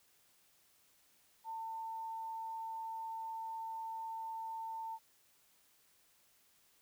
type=tone; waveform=sine; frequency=898 Hz; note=A5; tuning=35 cents sharp; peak=-40 dBFS; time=1.44-4.99 s; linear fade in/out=50 ms; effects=white hiss -70 dBFS RMS until 6.81 s